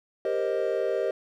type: chord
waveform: triangle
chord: C minor seventh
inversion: second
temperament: equal with one note detuned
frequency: 392 / 466.2 / 526.3 / 622.3 Hz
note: G4 / Bb4 / C5 / Eb5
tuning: 0 / 0 / +10 / 0 cents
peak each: -28 dBFS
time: 0.25-1.11 s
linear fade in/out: 2 ms
effects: none